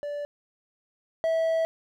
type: tone pair in turn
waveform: triangle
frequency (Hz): 582 / 651.7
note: D5 / E5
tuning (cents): -16 / -20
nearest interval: major second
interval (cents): 196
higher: second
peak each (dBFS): -28 / -20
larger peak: second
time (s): 0.03-0.25 / 1.24-1.65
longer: second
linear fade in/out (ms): 0
effects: none